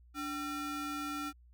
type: ring-modulated tone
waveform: square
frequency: 532 Hz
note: C5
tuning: 29 cents sharp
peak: -34 dBFS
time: 0.14-1.33 s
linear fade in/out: 50 ms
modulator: 824 Hz
effects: added 60 Hz sine -57 dBFS peak until 1.53 s